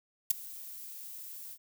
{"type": "noise with ADSR envelope", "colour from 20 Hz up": "violet", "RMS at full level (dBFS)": -22, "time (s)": [0.3, 1.58], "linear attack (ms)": 6, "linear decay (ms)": 12, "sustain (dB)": -23, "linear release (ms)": 56, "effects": []}